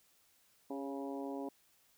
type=harmonic tone with a mistuned harmonic; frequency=138.59 Hz; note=C#3; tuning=in tune; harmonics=2 / 3 / 4 / 5 / 6 / 7; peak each=-41 / -45 / -47 / -49 / -51 / -52 dBFS; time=0.7-1.49 s; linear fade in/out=5 ms; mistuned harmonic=3; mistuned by=-31 cents; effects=white hiss -70 dBFS RMS until 1.97 s